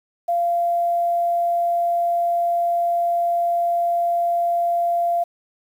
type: tone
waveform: sine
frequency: 690 Hz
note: F5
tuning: 21 cents flat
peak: -17 dBFS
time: 0.28-5.24 s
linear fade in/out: 10 ms
effects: 8-bit